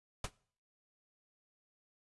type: noise with exponential decay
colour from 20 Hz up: pink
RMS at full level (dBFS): -32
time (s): 0.24-0.31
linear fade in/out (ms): 5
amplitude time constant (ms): 15
effects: noise-tail reverb RT60 0.5 s tail -22 dB re dry + resampled to 24000 Hz